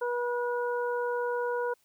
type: harmonic tone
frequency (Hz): 484.7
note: B4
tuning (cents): -32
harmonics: 1 / 2 / 3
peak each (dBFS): -29 / -34 / -37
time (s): 0.01-1.74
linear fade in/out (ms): 10
effects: white hiss -69 dBFS RMS until 1.84 s